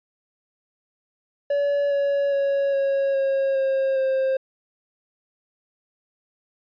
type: tone with pitch steps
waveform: triangle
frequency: 570 / 563.1 / 556.3 / 549.6 / 543 / 536.5 / 530 Hz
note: C#5 / C#5 / C#5 / C#5 / C#5 / C5 / C5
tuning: +48 / +27 / +6 / -15 / -36 / +43 / +22 cents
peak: -17 dBFS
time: 1.5-4.37 s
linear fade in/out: 5 ms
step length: 410 ms
effects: resampled to 11025 Hz